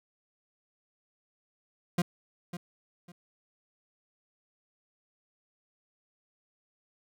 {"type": "tone with echo", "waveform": "40% pulse", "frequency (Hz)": 175, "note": "F3", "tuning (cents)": 4, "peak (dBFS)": -23, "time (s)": [1.98, 2.02], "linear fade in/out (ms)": 5, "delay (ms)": 550, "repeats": 2, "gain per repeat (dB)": -12, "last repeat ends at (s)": 3.12, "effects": []}